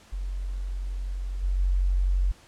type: tone with level steps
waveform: sine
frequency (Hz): 46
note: F#1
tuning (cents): -9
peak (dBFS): -28 / -22 / -20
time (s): 0.12-2.32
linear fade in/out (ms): 10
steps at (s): 1.42 / 1.58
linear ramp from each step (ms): 20
effects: pink hiss -54 dBFS RMS until 2.47 s + low-pass 9000 Hz 12 dB/octave